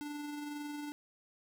square tone with amplitude modulation, 293.7 Hz, D4, in tune, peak -39 dBFS, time 0.01-0.92 s, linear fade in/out 0 ms, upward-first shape sine, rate 22 Hz, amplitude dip 30%, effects none

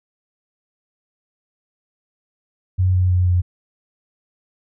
sine tone with pitch steps, 92.4 / 91.39 / 90.39 / 89.41 Hz, F#2 / F#2 / F#2 / F2, -2 / -21 / -40 / +41 cents, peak -13 dBFS, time 2.78-3.42 s, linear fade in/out 20 ms, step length 160 ms, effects none

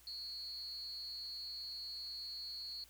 sine tone with amplitude modulation, 4337 Hz, C#8, 39 cents flat, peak -39 dBFS, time 0.07-2.84 s, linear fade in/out 2 ms, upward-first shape sine, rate 228 Hz, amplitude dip 85%, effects added 60 Hz sine -67 dBFS peak until 2.89 s + white hiss -64 dBFS RMS until 2.89 s

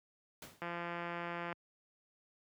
pink noise with exponential decay, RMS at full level -46 dBFS, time 0.42-0.73 s, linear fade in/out 2 ms, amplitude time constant 66 ms
click train, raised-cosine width 0.5 ms, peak -26 dBFS, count 157, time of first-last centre 0.62-1.527 s, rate 172 Hz
effects high-pass 100 Hz 12 dB/octave

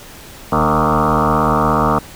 sine tone with frequency modulation, 694 Hz, F5, 11 cents flat, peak -11 dBFS, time 0.52-1.99 s, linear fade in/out 5 ms, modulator 76.8 Hz, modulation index 7.9, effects pink hiss -37 dBFS RMS until 2.15 s

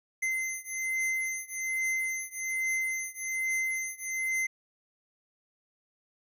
square beating tone pair, 2069 / 2070.2 Hz, C7 / C7, -20 / -19 cents, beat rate 1.2 Hz, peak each -33 / -34 dBFS, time 0.22-4.47 s, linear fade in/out 10 ms, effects resampled to 32000 Hz

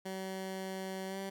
15% pulse tone with pitch glide, 190 to 194.22 Hz, F#3 to G3, +46 to -16 cents, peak -32 dBFS, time 0.05-1.3 s, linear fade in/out 10 ms, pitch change +38 cents, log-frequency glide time 1.07-1.18 s, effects none

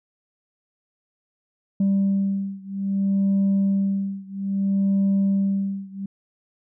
sine beating tone pair, 196 / 196.61 Hz, G3 / G3, 0 / +5 cents, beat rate 0.61 Hz, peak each -20 / -21 dBFS, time 1.8-6.06 s, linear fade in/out 5 ms, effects tanh soft clip ceiling -15 dBFS

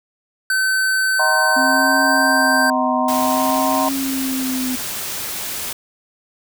square tone with pitch glide, 1530 to 1562.1 Hz, G6 to G6, -42 to -7 cents, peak -16 dBFS, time 0.5-2.7 s, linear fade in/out 2 ms, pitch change +35 cents, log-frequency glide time 1.53-2.29 s
sine chord, C half-diminished seventh, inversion first, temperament just, 627.9 / 753.5 / 941.9 / 1046.5 Hz, Eb5 / Gb5 / Bb5 / C6, +16 / +31 / +18 / 0 cents, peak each -22 dBFS, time 1.19-3.89 s, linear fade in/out 5 ms
sine tone with vibrato, 261.6 Hz, C4, in tune, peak -20 dBFS, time 1.56-4.76 s, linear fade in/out 10 ms, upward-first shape triangle, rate 0.53 Hz, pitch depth 65 cents each way
white noise, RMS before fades -26 dBFS, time 3.08-5.73 s, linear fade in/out 5 ms
effects none

